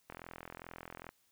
click train, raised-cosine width 0.5 ms, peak -30 dBFS, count 43, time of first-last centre 0.1-1.091 s, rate 42.4 Hz, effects white hiss -73 dBFS RMS until 1.31 s

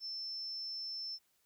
sine tone, 5320 Hz, E8, 15 cents sharp, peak -39 dBFS, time 0-1.19 s, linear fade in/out 50 ms, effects white hiss -75 dBFS RMS until 1.45 s

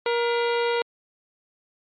harmonic tone with a mistuned harmonic, 472.5 Hz, A#4, 23 cents sharp, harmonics 1 / 2 / 3 / 4 / 5 / 6 / 7 / 8 / 9, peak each -22 / -28 / -32 / -34 / -36 / -38 / -39 / -40 / -41 dBFS, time 0.06-0.82 s, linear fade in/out 2 ms, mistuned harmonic 4, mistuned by +110 cents, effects MP3 32 kbps

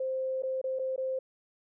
sine tone with dropouts, 523.3 Hz, C5, in tune, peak -29 dBFS, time 0-1.19 s, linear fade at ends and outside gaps 5 ms, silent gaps 0.423-0.433 / 0.615-0.64 / 0.789-0.794 / 0.962-0.978 s, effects none

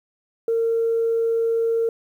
sine tone, 457.6 Hz, A#4, 32 cents flat, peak -17 dBFS, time 0.48-1.89 s, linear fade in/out 2 ms, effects tanh soft clip ceiling -13 dBFS + 9-bit

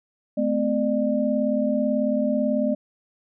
sine tone cluster, 217.5 / 255.7 / 599 Hz, A3 / C4 / D5, -20 / -40 / +34 cents, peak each -24 dBFS, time 0.37-2.75 s, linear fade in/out 10 ms, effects none

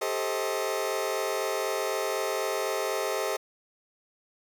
sawtooth chord, A half-diminished seventh, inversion third, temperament just, 396 / 440 / 528 / 633.6 Hz, G4 / A4 / C5 / Eb5, +18 / 0 / +16 / +31 cents, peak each -29 dBFS, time 0.01-3.37 s, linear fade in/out 10 ms, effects none

